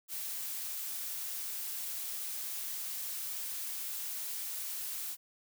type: noise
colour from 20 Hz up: blue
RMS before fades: -39 dBFS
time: 0.08-5.17 s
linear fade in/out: 50 ms
effects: none